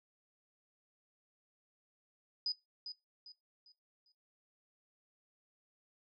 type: tone with echo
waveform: sine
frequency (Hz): 4978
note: D#8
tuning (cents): 0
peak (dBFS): -32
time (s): 2.46-2.52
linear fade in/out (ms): 2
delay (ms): 400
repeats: 4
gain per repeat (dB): -9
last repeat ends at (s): 4.12
effects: noise-tail reverb RT60 0.2 s tail -21 dB re dry